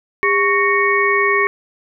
harmonic tone with a mistuned harmonic, 370 Hz, F#4, in tune, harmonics 1 / 3 / 5 / 6, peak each -18 / -18 / -18 / -18 dBFS, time 0.23-1.47 s, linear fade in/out 0 ms, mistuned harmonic 1, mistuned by +150 cents, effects none

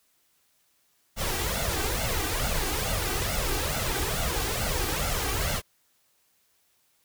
pink noise with flanger, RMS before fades -28 dBFS, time 1.16-5.62 s, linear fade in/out 50 ms, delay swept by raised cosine 1.4 to 2.6 ms, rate 2.3 Hz, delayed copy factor +0.7, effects white hiss -68 dBFS RMS until 7.04 s

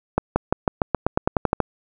accelerating click train, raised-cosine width 1 ms, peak -3 dBFS, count 13, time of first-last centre 0.18-1.603 s, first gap 180 ms, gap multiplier 0.92, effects none

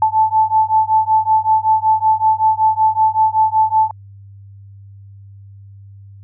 sine beating tone pair, 872 / 877.3 Hz, A5 / A5, -16 / -5 cents, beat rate 5.3 Hz, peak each -14 / -14 dBFS, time 0.02-3.91 s, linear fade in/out 2 ms, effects added 99 Hz sine -36 dBFS peak until 6.23 s

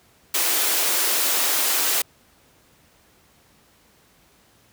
white high-pass noise, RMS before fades -21 dBFS, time 0.34-2.02 s, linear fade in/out 5 ms, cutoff 270 Hz, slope 48 dB/octave, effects pink hiss -57 dBFS RMS until 4.72 s + high-pass 60 Hz 12 dB/octave

